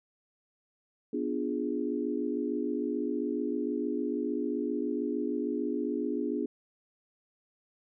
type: chord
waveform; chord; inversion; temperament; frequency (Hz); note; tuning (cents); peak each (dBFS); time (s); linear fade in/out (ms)
sine; B diminished seventh; none; equal; 246.9 / 293.7 / 349.2 / 415.3; B3 / D4 / F4 / Ab4; 0 / 0 / 0 / 0; -34 / -33 / -36 / -35; 1.13-6.46; 5
effects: none